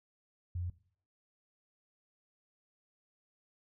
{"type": "tone", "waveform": "sine", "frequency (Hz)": 88.3, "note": "F2", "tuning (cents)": 20, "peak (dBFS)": -34, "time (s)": [0.55, 0.7], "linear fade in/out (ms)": 5, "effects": ["noise-tail reverb RT60 0.5 s tail -17 dB re dry"]}